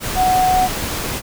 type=tone in noise; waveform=sine; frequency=740 Hz; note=F#5; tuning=in tune; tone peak=-12 dBFS; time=0.15-0.69 s; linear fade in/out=50 ms; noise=pink; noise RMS=-23 dBFS; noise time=0-1.22 s; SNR=+8 dB; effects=none